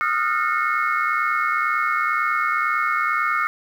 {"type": "tone cluster", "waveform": "sine", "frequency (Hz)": [1233, 1362, 1444, 1816, 2180], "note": ["D#6", "F6", "F#6", "A#6", "C#7"], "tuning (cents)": [-16, -44, -43, -46, -29], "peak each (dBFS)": [-22, -24, -26, -29, -25], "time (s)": [0.01, 3.47], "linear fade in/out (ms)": 0, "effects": ["tanh soft clip ceiling -9 dBFS", "8-bit"]}